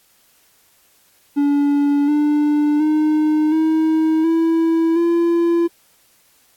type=tone with pitch steps; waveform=triangle; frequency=286.4 / 296.3 / 306.6 / 317.2 / 328.2 / 339.6 Hz; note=D4 / D4 / D#4 / D#4 / E4 / F4; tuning=-43 / +15 / -25 / +33 / -8 / -48 cents; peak=-11 dBFS; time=1.36-5.68 s; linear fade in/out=20 ms; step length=720 ms; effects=white hiss -56 dBFS RMS until 6.56 s + AAC 64 kbps